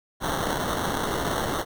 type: noise with sample-and-hold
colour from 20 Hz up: violet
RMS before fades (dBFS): -27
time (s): 0.2-1.65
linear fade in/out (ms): 50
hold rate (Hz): 2450
effects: none